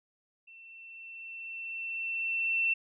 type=tone with level ramp; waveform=sine; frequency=2692 Hz; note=E7; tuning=36 cents sharp; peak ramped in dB=-50 to -24 dBFS; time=0.47-2.74 s; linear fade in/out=10 ms; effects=none